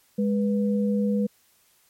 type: tone pair together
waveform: sine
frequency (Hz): 206.1 / 490.2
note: G#3 / B4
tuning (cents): -13 / -13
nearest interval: octave + minor third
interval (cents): 1500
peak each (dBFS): -21 / -28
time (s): 0.18-1.27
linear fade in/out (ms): 10
effects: white hiss -62 dBFS RMS until 1.89 s + MP3 64 kbps